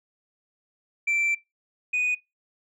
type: tone pair in turn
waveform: sine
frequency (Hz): 2342 / 2481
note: D7 / D#7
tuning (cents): -5 / -6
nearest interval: minor second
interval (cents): 99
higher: second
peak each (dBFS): -19 / -20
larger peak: first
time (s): 1.07-1.35 / 1.93-2.15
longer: first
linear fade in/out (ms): 10
effects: noise-tail reverb RT60 0.2 s tail -21 dB re dry + tanh soft clip ceiling -20 dBFS